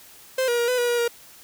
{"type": "tone with pitch steps", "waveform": "45% pulse", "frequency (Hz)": [521, 477.8, 473.7, 501, 483.1, 478.9, 472], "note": ["C5", "A#4", "A#4", "B4", "B4", "A#4", "A#4"], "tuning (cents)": [-7, 43, 28, 25, -38, 47, 22], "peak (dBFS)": -20, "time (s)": [0.38, 1.08], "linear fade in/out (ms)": 5, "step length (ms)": 100, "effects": ["white hiss -48 dBFS RMS until 1.43 s"]}